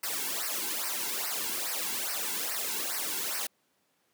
white noise with flanger, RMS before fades -33 dBFS, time 0.03-3.47 s, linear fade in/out 5 ms, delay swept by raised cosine 0.28 to 1.68 ms, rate 2.4 Hz, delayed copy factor -1, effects pink hiss -72 dBFS RMS until 4.13 s + high-pass 200 Hz 12 dB/octave

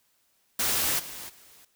white noise with level steps, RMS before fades -26 / -40 / -54 dBFS, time 0.59-1.65 s, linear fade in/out 5 ms, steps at 0.98 / 1.28 s, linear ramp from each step 20 ms, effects white hiss -69 dBFS RMS until 1.75 s

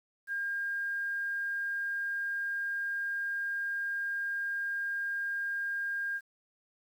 sine tone with quantisation, 1610 Hz, G6, 46 cents sharp, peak -31 dBFS, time 0.27-6.21 s, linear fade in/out 50 ms, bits 10, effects none

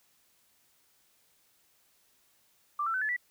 sine tone with pitch steps, 1178 / 1337.6 / 1518.9 / 1724.7 / 1958.4 Hz, D6 / E6 / F#6 / A6 / B6, +5 / +25 / +45 / -35 / -15 cents, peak -28 dBFS, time 2.79-3.165 s, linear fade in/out 5 ms, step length 75 ms, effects white hiss -68 dBFS RMS until 3.3 s

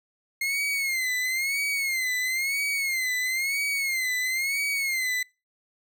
40% pulse tone with vibrato, 2128 Hz, C7, 29 cents sharp, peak -24 dBFS, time 0.41-5.23 s, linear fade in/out 5 ms, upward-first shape sine, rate 1 Hz, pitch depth 110 cents each way, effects noise-tail reverb RT60 0.3 s tail -26 dB re dry

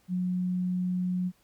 sine tone, 181.4 Hz, F#3, 34 cents flat, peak -26 dBFS, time 0.08-1.32 s, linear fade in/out 50 ms, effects pink hiss -66 dBFS RMS until 1.43 s

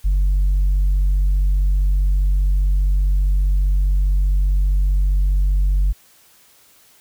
sine tone, 47.58 Hz, F#1, 49 cents sharp, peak -11 dBFS, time 0.04-5.93 s, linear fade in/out 20 ms, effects tanh soft clip ceiling -12 dBFS + white hiss -52 dBFS RMS until 7 s

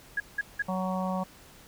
sine tone bursts, 1661.2 Hz, G#6, in tune, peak -25 dBFS, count 3, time 0.17-0.623 s, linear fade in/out 5 ms, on 31 ms, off 180 ms
harmonic tone, 186.3 Hz, F#3, 12 cents sharp, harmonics 1 / 3 / 4 / 5 / 6, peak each -30 / -35 / -36 / -37 / -38 dBFS, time 0.68-1.24 s, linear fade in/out 10 ms
effects pink hiss -53 dBFS RMS until 1.67 s

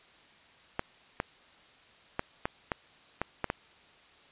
clicks, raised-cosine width 0.5 ms, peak -14 dBFS, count 8, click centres 0.794 / 1.201 / 2.194 / 2.455 / 2.718 / 3.216 / 3.443 / 3.501 s, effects white hiss -58 dBFS RMS until 4.31 s + resampled to 8000 Hz

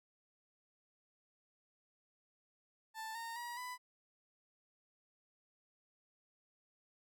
30% pulse tone with pitch steps, 884 / 919.9 / 957.3 / 996.3 Hz, A5 / A#5 / A#5 / B5, +8 / -23 / +46 / +15 cents, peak -40 dBFS, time 2.94-3.78 s, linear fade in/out 50 ms, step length 210 ms, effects none

